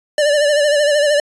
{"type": "tone with vibrato", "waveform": "square", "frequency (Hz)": 587.3, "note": "D5", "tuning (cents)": 0, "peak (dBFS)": -12, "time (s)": [0.18, 1.2], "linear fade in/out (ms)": 2, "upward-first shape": "sine", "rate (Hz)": 13, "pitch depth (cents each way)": 52, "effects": ["resampled to 22050 Hz"]}